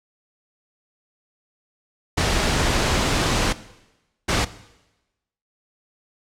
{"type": "noise bursts at uneven times", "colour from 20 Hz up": "pink", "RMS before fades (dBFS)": -20, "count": 2, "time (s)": [[2.17, 3.53], [4.28, 4.45]], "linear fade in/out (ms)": 10, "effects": ["noise-tail reverb RT60 1.0 s tail -17 dB re dry", "low-pass 7000 Hz 12 dB/octave"]}